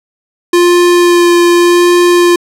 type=tone with vibrato; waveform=square; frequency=349.2 Hz; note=F4; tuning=in tune; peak=-5 dBFS; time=0.53-2.36 s; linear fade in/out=5 ms; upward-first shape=sine; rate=0.85 Hz; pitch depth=11 cents each way; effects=low-pass 12000 Hz 12 dB/octave